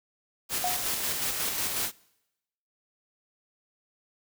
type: noise with tremolo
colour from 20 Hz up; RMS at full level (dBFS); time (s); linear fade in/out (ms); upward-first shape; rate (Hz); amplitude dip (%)
white; -29; 0.49-1.92; 50; square; 5.5; 30
type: tone with exponential decay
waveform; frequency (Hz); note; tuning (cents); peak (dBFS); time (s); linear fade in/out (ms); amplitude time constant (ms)
sine; 723; F#5; -40; -24; 0.64-0.94; 2; 65
effects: noise-tail reverb RT60 0.9 s tail -24 dB re dry